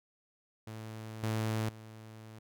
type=tone with level steps; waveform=sawtooth; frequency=110 Hz; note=A2; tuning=in tune; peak=-38 / -27 / -44 dBFS; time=0.67-2.39 s; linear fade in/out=5 ms; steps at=1.23 / 1.69 s; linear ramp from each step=2 ms; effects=none